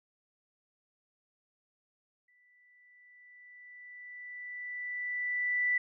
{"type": "tone with exponential growth", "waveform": "sine", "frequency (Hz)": 1975.5, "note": "B6", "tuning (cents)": 0, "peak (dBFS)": -25, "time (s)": [2.28, 5.78], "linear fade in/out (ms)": 5, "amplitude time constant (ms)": 760, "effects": []}